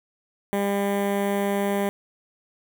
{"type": "tone with notch filter", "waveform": "15% pulse", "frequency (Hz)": 200.3, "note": "G3", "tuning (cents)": 38, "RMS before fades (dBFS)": -24, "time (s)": [0.53, 1.89], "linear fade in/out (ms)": 0, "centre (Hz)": 4900, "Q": 0.59, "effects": []}